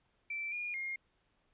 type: tone with pitch steps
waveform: sine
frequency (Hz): 2334 / 2429 / 2133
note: D7 / D#7 / C7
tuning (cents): -11 / -42 / +33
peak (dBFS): -36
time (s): 0.3-0.96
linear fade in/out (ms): 5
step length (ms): 220
effects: pink hiss -75 dBFS RMS until 1.53 s + resampled to 8000 Hz